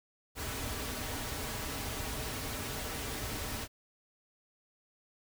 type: noise with comb filter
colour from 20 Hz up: pink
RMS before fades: -38 dBFS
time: 0.35-3.68 s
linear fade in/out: 50 ms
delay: 5.7 ms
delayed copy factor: -0.5
effects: none